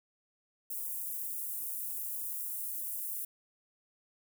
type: high-pass noise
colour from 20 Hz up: white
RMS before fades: -38 dBFS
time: 0.7-3.25 s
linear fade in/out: 5 ms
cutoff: 10000 Hz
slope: 24 dB/octave
effects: none